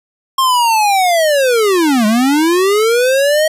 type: linear two-way sweep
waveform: square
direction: down then up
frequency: 1075 to 206.9 to 635 Hz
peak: -10 dBFS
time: 0.38-3.48 s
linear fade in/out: 5 ms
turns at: 2.06 s
effects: resampled to 32000 Hz